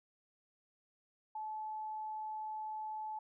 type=tone; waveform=sine; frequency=864 Hz; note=A5; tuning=32 cents flat; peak=-39 dBFS; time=1.35-3.19 s; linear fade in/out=5 ms; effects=none